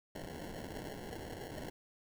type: noise with sample-and-hold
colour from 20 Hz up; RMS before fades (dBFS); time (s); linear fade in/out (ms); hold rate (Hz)
white; -45; 0.15-1.7; 5; 1225
effects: none